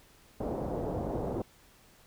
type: low-pass noise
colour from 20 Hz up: white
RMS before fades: -34 dBFS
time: 0.4-1.42 s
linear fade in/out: 5 ms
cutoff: 660 Hz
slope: 24 dB/octave
effects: pink hiss -60 dBFS RMS until 2.06 s